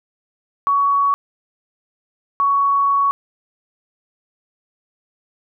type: tone pair in turn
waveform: sine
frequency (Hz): 1123 / 1118.1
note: C#6 / C#6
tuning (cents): +22 / +15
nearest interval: unison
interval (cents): 7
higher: first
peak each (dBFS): -13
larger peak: neither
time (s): 0.67-1.14 / 2.4-3.11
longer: second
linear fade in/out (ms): 0
effects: none